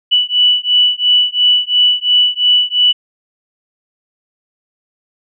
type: beating tone pair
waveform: sine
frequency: 2960 / 2962.9 Hz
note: F#7 / F#7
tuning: 0 / +2 cents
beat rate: 2.9 Hz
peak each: -12 dBFS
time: 0.11-2.93 s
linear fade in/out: 20 ms
effects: none